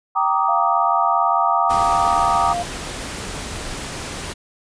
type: chord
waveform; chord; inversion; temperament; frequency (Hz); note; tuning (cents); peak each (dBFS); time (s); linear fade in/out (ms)
sine; Eb major seventh; first; just; 777.8 / 933.4 / 1166.7 / 1244.5; G5 / Bb5 / D6 / Eb6; -14 / +2 / -12 / 0; -21; 0.15-2.54; 20
type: tone with pitch glide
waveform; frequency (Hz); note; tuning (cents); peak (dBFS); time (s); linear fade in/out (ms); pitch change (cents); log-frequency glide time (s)
sine; 693 to 697.8; F5 to F5; -14 to -2; -21; 0.48-2.63; 10; +12; 1.76-1.87
type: noise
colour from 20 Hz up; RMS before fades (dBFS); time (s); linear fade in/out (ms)
pink; -29; 1.69-4.34; 20
effects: resampled to 22050 Hz